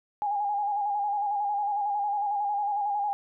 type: tone with vibrato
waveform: sine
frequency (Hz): 819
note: G#5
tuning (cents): -24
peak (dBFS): -25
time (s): 0.22-3.13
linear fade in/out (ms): 0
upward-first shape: square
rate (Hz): 11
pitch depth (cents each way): 37
effects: none